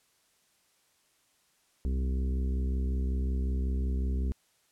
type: harmonic tone with a mistuned harmonic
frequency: 65.41 Hz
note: C2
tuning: in tune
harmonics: 1 / 2 / 3 / 4 / 5 / 6 / 7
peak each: -27 / -45 / -39 / -42 / -51 / -46 / -54 dBFS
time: 1.85-4.32 s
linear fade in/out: 0 ms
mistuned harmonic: 2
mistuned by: -44 cents
effects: white hiss -69 dBFS RMS until 4.71 s + low-pass 11000 Hz 12 dB/octave